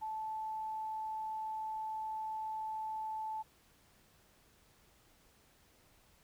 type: tone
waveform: sine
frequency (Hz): 873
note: A5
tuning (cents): -14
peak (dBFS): -37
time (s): 0.01-3.43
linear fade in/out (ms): 20
effects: pink hiss -67 dBFS RMS until 6.23 s